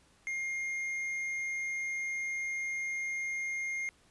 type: tone with tanh clipping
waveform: sine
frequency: 2125 Hz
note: C7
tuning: 26 cents sharp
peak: -34 dBFS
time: 0.27-3.89 s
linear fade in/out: 0 ms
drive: 6 dB
effects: pink hiss -65 dBFS RMS until 4.1 s + resampled to 24000 Hz